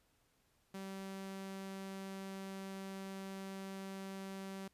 sawtooth tone, 193.2 Hz, G3, 25 cents flat, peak -40 dBFS, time 0.74-4.68 s, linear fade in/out 5 ms, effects pink hiss -75 dBFS RMS until 4.73 s + resampled to 32000 Hz

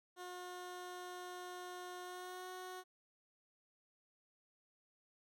15% pulse tone with pitch glide, 360 to 367.8 Hz, F#4 to F#4, -47 to -10 cents, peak -40 dBFS, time 0.16-2.84 s, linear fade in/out 50 ms, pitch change +37 cents, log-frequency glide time 2.03-2.5 s, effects none

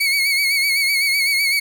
30% pulse tone with vibrato, 2217 Hz, C#7, in tune, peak -13 dBFS, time 0-1.6 s, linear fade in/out 10 ms, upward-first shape sine, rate 7.9 Hz, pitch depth 56 cents each way, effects none

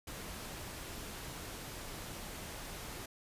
pink noise, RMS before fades -45 dBFS, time 0.07-3.06 s, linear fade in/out 5 ms, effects resampled to 32000 Hz

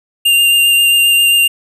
square tone with vibrato, 2794 Hz, F7, in tune, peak -8 dBFS, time 0.25-1.48 s, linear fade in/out 10 ms, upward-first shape sine, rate 7.5 Hz, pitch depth 12 cents each way, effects none

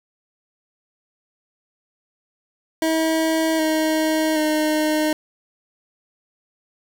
25% pulse tone with pitch steps, 321.1 / 314.3 / 307.7 Hz, E4 / D#4 / D#4, -45 / +18 / -19 cents, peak -14 dBFS, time 2.82-5.13 s, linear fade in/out 2 ms, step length 770 ms, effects 7-bit

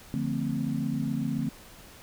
sine chord, D minor seventh, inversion none, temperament equal with one note detuned, 146.83 / 174.61 / 225.8 / 261.6 Hz, D3 / F3 / A3 / C4, 0 / 0 / +45 / 0 cents, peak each -32 / -35 / -31 / -32 dBFS, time 0.14-1.49 s, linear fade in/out 0 ms, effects pink hiss -50 dBFS RMS until 2.02 s

